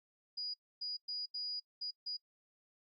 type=tone bursts at uneven times; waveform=sine; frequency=4900 Hz; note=D#8; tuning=27 cents flat; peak=-38 dBFS; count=6; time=0.37-0.54 / 0.81-0.97 / 1.08-1.26 / 1.34-1.6 / 1.81-1.91 / 2.06-2.17 s; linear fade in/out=10 ms; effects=noise-tail reverb RT60 0.1 s tail -24 dB re dry + Opus 48 kbps